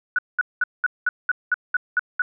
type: tone bursts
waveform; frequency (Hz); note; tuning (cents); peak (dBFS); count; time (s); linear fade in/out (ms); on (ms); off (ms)
sine; 1475; F#6; -6; -16; 10; 0.16-2.22; 2; 26; 200
effects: none